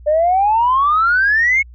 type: exponential sweep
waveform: sine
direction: up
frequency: 587.3 to 2217 Hz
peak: -10 dBFS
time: 0.06-1.63 s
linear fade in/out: 20 ms
effects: tanh soft clip ceiling -6 dBFS + added 60 Hz sine -36 dBFS peak until 1.74 s